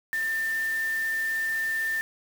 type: tone in noise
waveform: sine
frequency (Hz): 1792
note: A6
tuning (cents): +31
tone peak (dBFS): -25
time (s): 0.13-2.01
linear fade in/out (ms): 0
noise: white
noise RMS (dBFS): -42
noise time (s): 0.13-2.01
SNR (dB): +14
effects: none